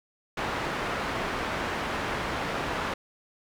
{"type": "low-pass noise", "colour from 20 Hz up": "white", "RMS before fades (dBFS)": -31, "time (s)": [0.37, 2.94], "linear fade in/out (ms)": 5, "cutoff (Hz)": 1600, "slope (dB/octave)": 12, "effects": []}